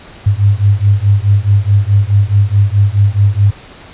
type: beating tone pair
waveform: sine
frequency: 99 / 103.7 Hz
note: G2 / G#2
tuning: +18 / -2 cents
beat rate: 4.7 Hz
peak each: -10 dBFS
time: 0.26-3.51 s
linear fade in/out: 10 ms
effects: pink hiss -36 dBFS RMS until 3.93 s + resampled to 8000 Hz